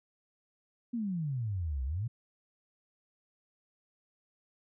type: exponential two-way sweep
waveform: sine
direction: down then up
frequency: 246.4 to 62.2 to 125.3 Hz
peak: -31 dBFS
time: 0.93-2.08 s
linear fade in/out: 10 ms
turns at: 1.84 s
effects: none